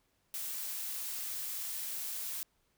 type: noise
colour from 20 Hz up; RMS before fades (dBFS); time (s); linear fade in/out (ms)
blue; -39; 0.34-2.43; 0
effects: pink hiss -75 dBFS RMS until 2.77 s

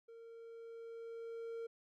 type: tone with level ramp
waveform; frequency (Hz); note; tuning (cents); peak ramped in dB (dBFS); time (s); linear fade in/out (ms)
triangle; 459.4; A#4; -25; -51 to -39; 0.08-1.67; 10
effects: none

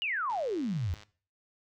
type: exponential sweep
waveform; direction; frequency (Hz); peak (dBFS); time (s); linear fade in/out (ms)
sine; down; 2960 to 77.78; -29; 0.02-0.94; 0
type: click train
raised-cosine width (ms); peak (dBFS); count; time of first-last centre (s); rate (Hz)
0.2; -33; 78; 0.3-1.033; 105
effects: noise-tail reverb RT60 0.4 s tail -18 dB re dry

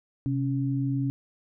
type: tone pair together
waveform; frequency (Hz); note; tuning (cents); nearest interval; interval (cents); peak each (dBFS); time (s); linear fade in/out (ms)
sine; 130.82 / 277.2; C3 / C#4; 0 / 0; octave + minor second; 1300; -26 / -28; 0.26-1.1; 0
effects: none

